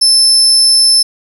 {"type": "tone", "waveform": "35% pulse", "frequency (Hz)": 5274, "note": "E8", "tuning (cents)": 0, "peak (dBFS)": -3, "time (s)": [0.01, 1.03], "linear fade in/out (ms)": 10, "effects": ["7-bit"]}